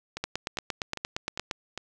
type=two click trains; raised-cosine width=0.2 ms; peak=-12 / -17 dBFS; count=12 / 5; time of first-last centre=0.24-1.512 / 0.17-1.776 s; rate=8.65 / 2.49 Hz; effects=none